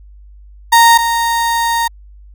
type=tone pair in turn; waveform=35% pulse; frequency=928 / 928 Hz; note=A#5 / A#5; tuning=-8 / -8 cents; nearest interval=unison; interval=0 cents; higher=neither; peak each=-3 / -11 dBFS; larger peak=first; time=0.72-0.98 / 0.98-1.88 s; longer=second; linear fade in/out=10 ms; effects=added 50 Hz sine -36 dBFS peak until 2.34 s